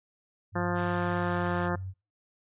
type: tone with pitch glide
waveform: sine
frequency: 99.8 to 94.36 Hz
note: G2 to F#2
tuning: +32 to +34 cents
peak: -34 dBFS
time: 0.52-1.94 s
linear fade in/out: 50 ms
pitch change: -98 cents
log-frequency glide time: 1.23-1.54 s
type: harmonic tone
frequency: 175.9 Hz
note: F3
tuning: 13 cents sharp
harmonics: 1 / 2 / 3 / 4 / 5 / 6 / 7 / 8 / 9 / 10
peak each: -31 / -34 / -36 / -37 / -38 / -39 / -39 / -40 / -41 / -41 dBFS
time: 0.55-1.76 s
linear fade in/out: 10 ms
type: high-pass noise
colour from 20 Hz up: white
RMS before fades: -41 dBFS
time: 0.74-1.7 s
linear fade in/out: 50 ms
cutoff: 600 Hz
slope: 24 dB/octave
effects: noise-tail reverb RT60 0.3 s tail -24 dB re dry + resampled to 8000 Hz